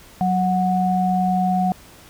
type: tone pair together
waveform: sine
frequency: 185 / 735.7 Hz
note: F#3 / F#5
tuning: 0 / -10 cents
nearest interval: 2 octaves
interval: 2390 cents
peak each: -19 dBFS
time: 0.21-1.72 s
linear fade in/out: 0 ms
effects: pink hiss -46 dBFS RMS until 2.09 s